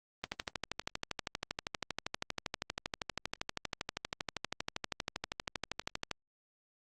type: click train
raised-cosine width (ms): 0.2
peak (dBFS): -17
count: 75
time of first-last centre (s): 0.24-6.113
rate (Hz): 12.6
effects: Opus 24 kbps